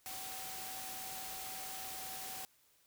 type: tone in noise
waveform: sine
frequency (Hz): 760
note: F#5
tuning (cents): +46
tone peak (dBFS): -50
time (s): 0.06-2.45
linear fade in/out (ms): 0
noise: white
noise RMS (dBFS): -45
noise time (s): 0.06-2.45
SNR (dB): -8
effects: white hiss -70 dBFS RMS until 2.86 s